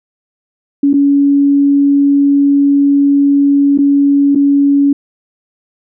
sine tone with dropouts, 281.9 Hz, C#4, 29 cents sharp, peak -6 dBFS, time 0.83-4.93 s, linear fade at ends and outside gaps 5 ms, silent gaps 0.932-0.938 / 3.777-3.786 / 4.35-4.356 s, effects none

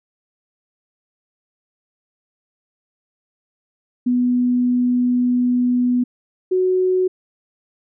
sine tone pair in turn, 246.9 / 369.9 Hz, B3 / F#4, 0 / 0 cents, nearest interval perfect fifth, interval 700 cents, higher second, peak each -14 dBFS, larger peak neither, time 4.06-6.04 / 6.51-7.08 s, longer first, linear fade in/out 10 ms, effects none

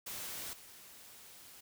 white noise with level steps, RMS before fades -43 / -55 dBFS, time 0.06-1.61 s, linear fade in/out 10 ms, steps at 0.53 s, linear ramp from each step 2 ms, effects none

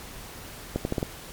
accelerating click train, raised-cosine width 2 ms, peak -12 dBFS, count 5, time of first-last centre 0.76-1.029 s, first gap 91 ms, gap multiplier 0.8, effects pink hiss -42 dBFS RMS until 1.32 s + MP3 96 kbps

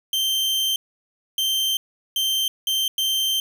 40% pulse tone bursts at uneven times, 3132 Hz, G7, 2 cents flat, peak -19 dBFS, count 5, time 0.13-0.76 / 1.38-1.77 / 2.16-2.48 / 2.67-2.88 / 2.98-3.4 s, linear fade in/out 2 ms, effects none

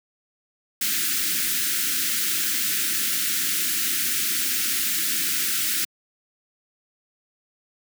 white band-stop noise, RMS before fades -24 dBFS, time 0.81-5.85 s, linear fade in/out 5 ms, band 350 to 1400 Hz, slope 48 dB/octave, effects high-pass 200 Hz 12 dB/octave

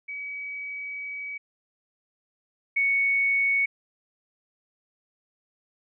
sine tone pair in turn, 2273 / 2222 Hz, C#7 / C#7, +43 / +4 cents, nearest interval unison, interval 39 cents, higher first, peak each -32 / -20 dBFS, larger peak second, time 0.08-1.38 / 2.76-3.66 s, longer first, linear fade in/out 10 ms, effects none

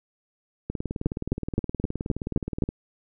two click trains, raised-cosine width 3 ms, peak -10 / -16 dBFS, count 7 / 39, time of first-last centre 1.06-2.623 / 0.7-2.69 s, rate 3.84 / 19.1 Hz, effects none

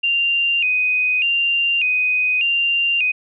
sine tone with vibrato, 2637 Hz, E7, in tune, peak -15 dBFS, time 0.03-3.12 s, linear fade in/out 10 ms, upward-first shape square, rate 0.84 Hz, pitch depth 93 cents each way, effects none

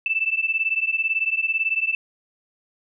sine beating tone pair, 2637 / 2655 Hz, E7 / E7, 0 / +12 cents, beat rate 18 Hz, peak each -23 dBFS, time 0.06-1.95 s, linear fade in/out 2 ms, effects none

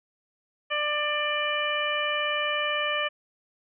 harmonic tone, 594 Hz, D5, 20 cents sharp, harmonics 1 / 2 / 3 / 4 / 5, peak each -31 / -31 / -31 / -31 / -31 dBFS, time 0.7-3.09 s, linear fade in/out 20 ms, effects none

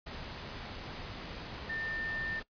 sine tone in noise, 1800 Hz, A6, 39 cents sharp, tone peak -35 dBFS, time 1.69-2.4 s, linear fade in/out 10 ms, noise pink, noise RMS -43 dBFS, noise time 0.06-2.43 s, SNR +5 dB, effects noise-tail reverb RT60 0.1 s tail -19 dB re dry + resampled to 11025 Hz

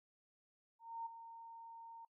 sine tone with ADSR envelope, 918 Hz, A#5, 27 cents flat, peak -40 dBFS, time 0.79-2.05 s, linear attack 270 ms, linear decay 11 ms, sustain -11 dB, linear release 4 ms, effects noise-tail reverb RT60 0.1 s tail -22 dB re dry

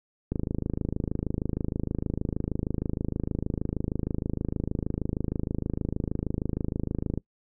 click train, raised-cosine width 3 ms, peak -15 dBFS, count 182, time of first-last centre 0.32-7.176 s, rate 26.4 Hz, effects noise-tail reverb RT60 0.1 s tail -23 dB re dry

